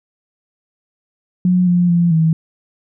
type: tone with pitch steps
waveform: sine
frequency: 181 / 176.4 / 172 / 161.1 Hz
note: F#3 / F3 / F3 / E3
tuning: -38 / +18 / -26 / -39 cents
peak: -10 dBFS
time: 1.45-2.33 s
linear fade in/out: 2 ms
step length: 220 ms
effects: none